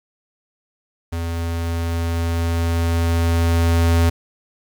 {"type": "tone with level ramp", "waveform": "square", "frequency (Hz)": 83.9, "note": "E2", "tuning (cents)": 31, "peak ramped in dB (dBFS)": [-23, -13], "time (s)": [1.12, 4.1], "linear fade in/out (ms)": 10, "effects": ["8-bit"]}